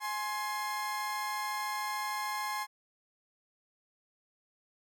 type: tone pair together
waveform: 30% pulse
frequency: 838.1 / 1056 Hz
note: G#5 / C6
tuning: +16 / +16 cents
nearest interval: major third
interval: 400 cents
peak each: -34 / -33 dBFS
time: 0-2.67 s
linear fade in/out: 50 ms
effects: none